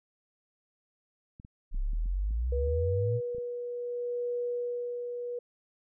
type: clicks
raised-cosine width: 5 ms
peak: -36 dBFS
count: 9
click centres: 1.399 / 1.449 / 1.746 / 1.933 / 2.059 / 2.308 / 2.673 / 3.348 / 3.383 s
type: exponential sweep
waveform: sine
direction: up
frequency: 31 to 121 Hz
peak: -27 dBFS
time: 1.71-3.21 s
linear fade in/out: 50 ms
type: tone with tremolo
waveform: sine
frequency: 484.5 Hz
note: B4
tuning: 33 cents flat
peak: -29 dBFS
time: 2.52-5.39 s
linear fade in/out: 5 ms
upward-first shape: sine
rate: 0.67 Hz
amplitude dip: 40%
effects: none